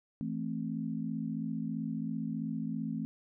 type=chord; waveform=sine; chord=A minor; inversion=second; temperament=equal with one note detuned; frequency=164.81 / 220 / 263 Hz; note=E3 / A3 / C4; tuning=0 / 0 / +9 cents; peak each=-38 / -36 / -38 dBFS; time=0.21-3.05 s; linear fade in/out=0 ms; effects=none